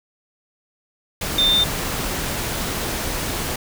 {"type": "tone in noise", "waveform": "sine", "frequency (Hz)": 3598, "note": "A7", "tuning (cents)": 38, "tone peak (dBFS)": -14, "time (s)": [1.38, 1.64], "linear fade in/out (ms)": 5, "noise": "pink", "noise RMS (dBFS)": -25, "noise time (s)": [1.21, 3.56], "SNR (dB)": 8, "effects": []}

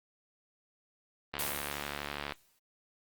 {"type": "click train", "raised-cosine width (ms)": 0.3, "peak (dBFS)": -19, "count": 72, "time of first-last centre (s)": [1.34, 2.322], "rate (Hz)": 72.3}
{"type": "noise with exponential decay", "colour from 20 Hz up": "white", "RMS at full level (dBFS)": -33, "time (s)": [1.39, 2.59], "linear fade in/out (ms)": 2, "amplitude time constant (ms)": 260}
{"effects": ["noise-tail reverb RT60 0.1 s tail -26 dB re dry", "Opus 24 kbps"]}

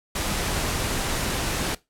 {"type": "noise", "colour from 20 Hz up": "pink", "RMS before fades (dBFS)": -26, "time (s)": [0.15, 1.75], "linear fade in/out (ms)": 5, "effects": ["noise-tail reverb RT60 0.2 s tail -19 dB re dry", "low-pass 12000 Hz 12 dB/octave"]}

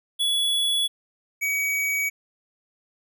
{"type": "tone pair in turn", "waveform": "square", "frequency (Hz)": [3393, 2265], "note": ["G#7", "C#7"], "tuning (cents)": [36, 37], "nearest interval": "perfect fifth", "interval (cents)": 699, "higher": "first", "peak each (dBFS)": [-21, -23], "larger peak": "first", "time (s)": [[0.19, 0.88], [1.41, 2.1]], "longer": "neither", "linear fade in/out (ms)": 20, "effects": []}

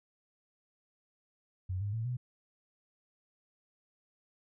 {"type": "tone with pitch steps", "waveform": "sine", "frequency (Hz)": [92.5, 102.04, 112.57, 124.19], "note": ["F#2", "G#2", "A2", "B2"], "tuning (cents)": [0, -30, 40, 10], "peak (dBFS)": -32, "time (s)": [1.69, 2.17], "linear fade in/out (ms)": 10, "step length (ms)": 120, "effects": []}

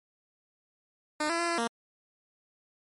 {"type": "tone with pitch steps", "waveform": "10% pulse", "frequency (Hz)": [303, 336.3, 341.6, 339, 232.5], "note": ["D#4", "E4", "F4", "E4", "A#3"], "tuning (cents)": [-46, 35, -38, 49, -4], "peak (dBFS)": -19, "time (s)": [1.2, 1.675], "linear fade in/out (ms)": 5, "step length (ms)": 95, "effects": ["MP3 48 kbps"]}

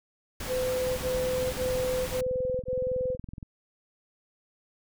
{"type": "noise", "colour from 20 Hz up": "pink", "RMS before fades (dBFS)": -36, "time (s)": [0.4, 2.21], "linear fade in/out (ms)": 5}
{"type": "tone bursts", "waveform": "sine", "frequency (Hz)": 509, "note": "C5", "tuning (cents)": -48, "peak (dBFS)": -26, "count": 5, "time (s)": [0.47, 3.174], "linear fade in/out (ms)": 50, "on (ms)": 520, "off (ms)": 26}
{"type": "click train", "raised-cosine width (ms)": 5, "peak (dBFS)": -27, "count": 56, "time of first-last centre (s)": [0.87, 3.428], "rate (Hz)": 21.5}
{"effects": []}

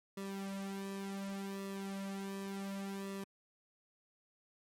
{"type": "tone with flanger", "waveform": "sawtooth", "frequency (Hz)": 196, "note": "G3", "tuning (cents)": 0, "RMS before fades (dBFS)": -42, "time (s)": [0.17, 3.24], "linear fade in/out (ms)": 5, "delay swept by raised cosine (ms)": [1.3, 3.7], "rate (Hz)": 0.68, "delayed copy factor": -0.8, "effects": ["MP3 64 kbps"]}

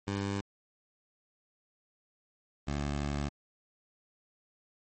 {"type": "tone pair in turn", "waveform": "15% pulse", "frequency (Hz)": [99.5, 71.84], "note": ["G2", "D2"], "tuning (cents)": [26, -38], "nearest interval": "tritone", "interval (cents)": 564, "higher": "first", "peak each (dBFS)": -25, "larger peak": "neither", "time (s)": [[0.07, 0.41], [2.67, 3.29]], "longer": "second", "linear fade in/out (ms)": 10, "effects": ["MP3 32 kbps"]}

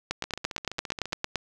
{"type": "two click trains", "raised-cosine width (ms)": 0.2, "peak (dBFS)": [-10, -18], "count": [12, 14], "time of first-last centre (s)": [[0.11, 1.357], [0.24, 1.124]], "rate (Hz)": [8.82, 14.7], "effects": []}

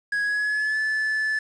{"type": "tone with pitch glide", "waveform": "triangle", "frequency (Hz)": [1661.2, 1738.8], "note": ["G#6", "A6"], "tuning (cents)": [0, -21], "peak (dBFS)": -20, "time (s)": [0.12, 1.39], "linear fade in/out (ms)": 5, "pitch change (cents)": 79, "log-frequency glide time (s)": [0.23, 0.78], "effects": ["resampled to 22050 Hz", "8-bit"]}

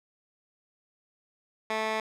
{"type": "tone with band-pass filter", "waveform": "15% pulse", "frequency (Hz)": 218.8, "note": "A3", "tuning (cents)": -9, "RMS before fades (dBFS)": -30, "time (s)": [1.7, 2], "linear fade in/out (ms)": 2, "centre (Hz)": 1600, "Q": 0.78, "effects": []}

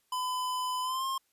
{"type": "tone with pitch glide", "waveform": "square", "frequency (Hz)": [1008, 1065.5], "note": ["B5", "C6"], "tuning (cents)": [35, 31], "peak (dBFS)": -31, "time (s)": [0.12, 1.18], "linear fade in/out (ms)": 5, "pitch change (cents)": 96, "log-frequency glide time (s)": [0.82, 1.05], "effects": ["white hiss -73 dBFS RMS until 1.32 s", "resampled to 32000 Hz"]}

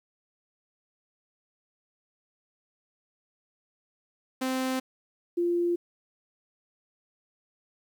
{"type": "tone pair in turn", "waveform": ["sawtooth", "sine"], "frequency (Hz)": [259.8, 346.8], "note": ["C4", "F4"], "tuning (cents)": [-12, -12], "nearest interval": "perfect fourth", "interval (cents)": 500, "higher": "second", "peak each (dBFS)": -23, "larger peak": "neither", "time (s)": [[4.41, 4.8], [5.37, 5.76]], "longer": "neither", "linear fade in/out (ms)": 10, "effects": ["10-bit"]}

